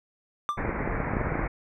triangle tone with exponential decay, 1183 Hz, D6, 12 cents sharp, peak -19 dBFS, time 0.49-0.63 s, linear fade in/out 0 ms, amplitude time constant 30 ms
pink low-pass noise, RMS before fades -30 dBFS, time 0.57-1.48 s, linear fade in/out 10 ms, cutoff 2300 Hz, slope 96 dB/octave
clicks, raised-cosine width 2 ms, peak -17 dBFS, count 12, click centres 0.65 / 0.693 / 0.806 / 0.876 / 1.003 / 1.136 / 1.169 / 1.213 / 1.27 / 1.323 / 1.355 / 1.393 s
effects none

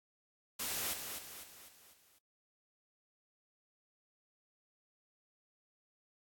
white noise with echo, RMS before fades -38 dBFS, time 0.59-0.94 s, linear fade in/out 10 ms, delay 250 ms, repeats 5, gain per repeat -6 dB, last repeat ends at 2.19 s, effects AAC 64 kbps

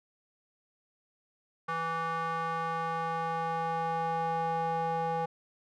square tone with band-pass filter sweep, 164.81 Hz, E3, in tune, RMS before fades -32 dBFS, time 1.68-5.26 s, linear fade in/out 10 ms, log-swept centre 1200 to 740 Hz, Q 3.1, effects none

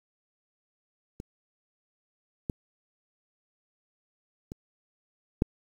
clicks, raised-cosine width 3 ms, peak -25 / -17 / -25 / -9 dBFS, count 4, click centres 1.201 / 2.498 / 4.519 / 5.421 s, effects 8-bit

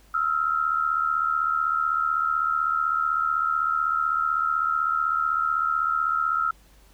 sine tone pair together, 1297 / 1372.9 Hz, E6 / F6, -28 / -30 cents, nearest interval minor second, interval 98 cents, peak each -24 dBFS, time 0.14-6.51 s, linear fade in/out 5 ms, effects added 50 Hz sine -53 dBFS peak until 6.93 s + pink hiss -58 dBFS RMS until 6.93 s

